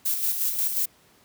violet noise with tremolo, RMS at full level -24 dBFS, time 0.05-0.86 s, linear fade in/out 10 ms, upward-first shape square, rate 5.6 Hz, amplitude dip 45%, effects pink hiss -58 dBFS RMS until 1.24 s + high-pass 100 Hz 12 dB/octave

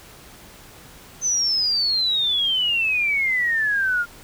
sine exponential sweep, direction down, 6220 to 1393 Hz, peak -18 dBFS, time 1.21-4.06 s, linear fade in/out 50 ms, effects pink hiss -45 dBFS RMS until 4.23 s

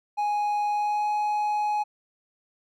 triangle tone with pitch glide, 830.6 to 838.8 Hz, G#5 to G#5, 0 to +17 cents, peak -21 dBFS, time 0.17-1.84 s, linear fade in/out 20 ms, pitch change +17 cents, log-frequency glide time 0.69-1.09 s, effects none

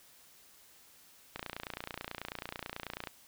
click train, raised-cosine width 0.3 ms, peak -22 dBFS, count 51, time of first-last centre 1.36-3.072 s, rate 29.2 Hz, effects white hiss -60 dBFS RMS until 3.27 s

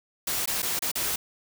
white noise with dropouts, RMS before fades -28 dBFS, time 0.27-1.16 s, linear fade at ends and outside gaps 5 ms, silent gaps 0.458-0.474 / 0.621-0.627 / 0.792-0.821 / 0.916-0.954 s, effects none

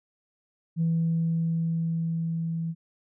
sine tone with level ramp, 164.81 Hz, E3, in tune, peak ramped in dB -20 to -27 dBFS, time 0.76-2.75 s, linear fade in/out 50 ms, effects tanh soft clip ceiling -18 dBFS

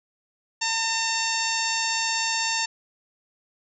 harmonic tone with a mistuned harmonic, 904 Hz, A5, 47 cents sharp, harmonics 1 / 2 / 3 / 4 / 5 / 6 / 7 / 8, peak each -30 / -31 / -30 / -34 / -32 / -31 / -34 / -31 dBFS, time 0.61-2.66 s, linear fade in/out 10 ms, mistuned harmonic 4, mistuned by +18 cents, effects none

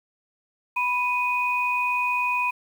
sine tone pair together, 986.7 / 2489 Hz, B5 / D#7, -2 / 0 cents, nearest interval octave + major third, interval 1602 cents, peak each -24 dBFS, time 0.76-2.51 s, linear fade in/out 10 ms, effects 8-bit

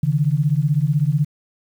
sine beating tone pair, 139.8 / 155.8 Hz, C#3 / D#3, +15 / +3 cents, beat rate 16 Hz, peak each -18 dBFS, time 0.03-1.25 s, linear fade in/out 5 ms, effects 8-bit

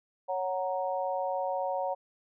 sine chord, F# major, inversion second, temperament equal, 554.4 / 740 / 932.3 Hz, C#5 / F#5 / A#5, 0 / 0 / 0 cents, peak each -32 / -33 / -35 dBFS, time 0.28-1.95 s, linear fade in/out 20 ms, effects none

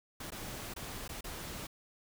pink noise with dropouts, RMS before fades -43 dBFS, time 0.2-1.67 s, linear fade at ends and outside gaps 5 ms, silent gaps 0.305-0.319 / 0.739-0.762 / 1.079-1.091 / 1.209-1.241 s, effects none

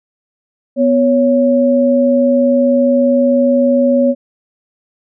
sine tone pair together, 248 / 556.7 Hz, B3 / C#5, +7 / +7 cents, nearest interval octave + major second, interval 1400 cents, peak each -11 dBFS, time 0.76-4.15 s, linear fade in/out 50 ms, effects none

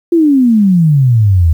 sine exponential sweep, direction down, 349.2 to 77.7 Hz, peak -5 dBFS, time 0.12-1.53 s, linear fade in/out 5 ms, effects 7-bit

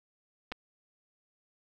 clicks, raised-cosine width 0.3 ms, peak -22 dBFS, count 2, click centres 0.518 / 0.522 s, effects none

